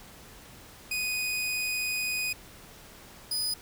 sawtooth tone pair in turn, 2489 / 4978 Hz, D#7 / D#8, 0 / 0 cents, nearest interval octave, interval 1200 cents, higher second, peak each -25 dBFS, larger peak neither, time 0.91-2.33 / 3.31-3.54 s, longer first, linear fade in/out 5 ms, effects pink hiss -50 dBFS RMS until 3.61 s

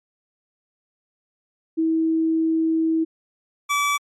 sine / 25% pulse tone pair in turn, 323 / 1151 Hz, E4 / D6, -35 / -35 cents, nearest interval octave + minor seventh, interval 2200 cents, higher second, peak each -17 / -15 dBFS, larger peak second, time 1.77-3.05 / 3.69-3.98 s, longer first, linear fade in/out 20 ms, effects low-pass 11000 Hz 12 dB/octave + MP3 96 kbps

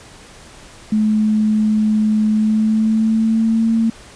sine tone with pitch glide, 214.8 to 226 Hz, A3 to A3, -41 to +47 cents, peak -12 dBFS, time 0.92-3.9 s, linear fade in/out 5 ms, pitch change +88 cents, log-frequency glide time 2.29-3.67 s, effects pink hiss -41 dBFS RMS until 4.15 s + resampled to 22050 Hz

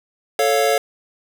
square chord, A augmented, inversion none, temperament equal with one note detuned, 440 / 554.4 / 700.5 Hz, A4 / C#5 / E#5, 0 / 0 / +5 cents, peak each -20 dBFS, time 0.39-0.78 s, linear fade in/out 2 ms, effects none

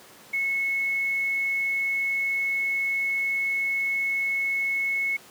sine tone with quantisation, 2193 Hz, C#7, 19 cents flat, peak -23 dBFS, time 0.33-5.17 s, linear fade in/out 10 ms, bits 8, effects pink hiss -49 dBFS RMS until 5.3 s + high-pass 200 Hz 12 dB/octave

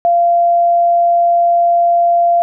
sine tone, 690 Hz, F5, 21 cents flat, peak -8 dBFS, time 0.05-2.42 s, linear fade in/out 0 ms, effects none

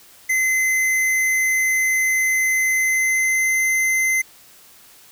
square tone with pitch glide, 2052 to 2066 Hz, C7 to C7, -34 to -22 cents, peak -17 dBFS, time 0.29-4.22 s, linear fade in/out 10 ms, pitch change +12 cents, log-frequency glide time 2.74-3.62 s, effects white hiss -48 dBFS RMS until 5.11 s

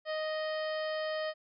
harmonic tone, 622.3 Hz, D#5, in tune, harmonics 1 / 2 / 3 / 4 / 5 / 6 / 7 / 8, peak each -33 / -43 / -41 / -54 / -46 / -56 / -50 / -51 dBFS, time 0.05-1.34 s, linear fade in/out 50 ms, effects none

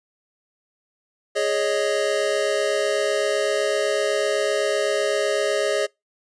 square chord, Ab suspended fourth, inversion none, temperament equal, 415.3 / 554.4 / 622.3 Hz, Ab4 / Db5 / Eb5, 0 / 0 / 0 cents, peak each -25 dBFS, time 1.35-5.87 s, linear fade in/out 20 ms, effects noise-tail reverb RT60 0.2 s tail -26 dB re dry + resampled to 22050 Hz

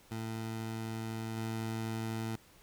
20% pulse tone with level steps, 112 Hz, A2, 31 cents sharp, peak -32 / -30 dBFS, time 0.11-2.36 s, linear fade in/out 5 ms, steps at 1.36 s, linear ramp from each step 20 ms, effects pink hiss -61 dBFS RMS until 2.62 s

